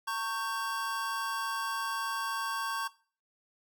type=chord; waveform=square; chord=G diminished; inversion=first; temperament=equal with one note detuned; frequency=912.1 / 1108.7 / 1568 Hz; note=Bb5 / Db6 / G6; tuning=-38 / 0 / 0 cents; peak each=-38 / -35 / -38 dBFS; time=0.07-2.88 s; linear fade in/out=10 ms; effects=noise-tail reverb RT60 0.4 s tail -19 dB re dry